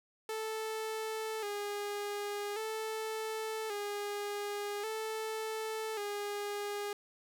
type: tone with vibrato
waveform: sawtooth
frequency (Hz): 424.2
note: G#4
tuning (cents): +37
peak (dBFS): -32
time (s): 0.29-6.93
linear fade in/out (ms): 2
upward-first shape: square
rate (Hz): 0.44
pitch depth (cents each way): 60
effects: none